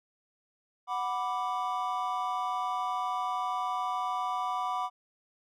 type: chord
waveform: triangle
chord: B minor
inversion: second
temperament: equal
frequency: 740 / 987.8 / 1174.7 Hz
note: F#5 / B5 / D6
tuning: 0 / 0 / 0 cents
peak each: -32 dBFS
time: 0.87-4.9 s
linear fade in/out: 50 ms
effects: none